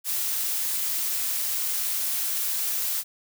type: noise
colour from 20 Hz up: blue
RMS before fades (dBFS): -27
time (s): 0.04-3.04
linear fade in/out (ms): 50
effects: none